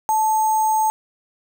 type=tone with sample-and-hold; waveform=sine; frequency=872 Hz; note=A5; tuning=16 cents flat; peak=-15 dBFS; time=0.09-0.9 s; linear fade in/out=0 ms; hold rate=7350 Hz; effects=none